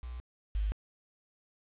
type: tone pair in turn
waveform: sine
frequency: 61.1 / 51.38 Hz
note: B1 / G#1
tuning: -18 / -18 cents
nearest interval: minor third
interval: 300 cents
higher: first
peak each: -38 / -28 dBFS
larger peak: second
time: 0.03-0.2 / 0.55-0.72 s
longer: neither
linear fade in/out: 0 ms
effects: resampled to 8000 Hz + 9-bit